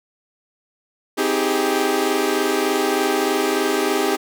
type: chord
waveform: sawtooth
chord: Ab major seventh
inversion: first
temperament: equal with one note detuned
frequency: 261.6 / 315.8 / 392 / 415.3 Hz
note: C4 / Eb4 / G4 / Ab4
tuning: 0 / +26 / 0 / 0 cents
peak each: -22 / -20 / -17 / -20 dBFS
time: 1.17-4.17 s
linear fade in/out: 20 ms
effects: none